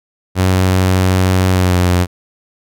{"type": "tone with pitch glide", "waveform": "sawtooth", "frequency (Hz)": [93.1, 89.57], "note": ["F#2", "F2"], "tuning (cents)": [11, 44], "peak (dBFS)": -6, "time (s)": [0.35, 2.07], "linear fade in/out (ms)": 50, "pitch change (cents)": -67, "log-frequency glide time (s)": [1.52, 1.78], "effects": []}